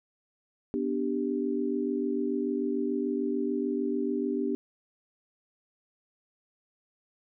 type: chord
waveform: sine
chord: G major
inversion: first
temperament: equal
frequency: 246.9 / 293.7 / 392 Hz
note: B3 / D4 / G4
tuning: 0 / 0 / 0 cents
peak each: -31 dBFS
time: 0.74-4.55 s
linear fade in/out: 0 ms
effects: none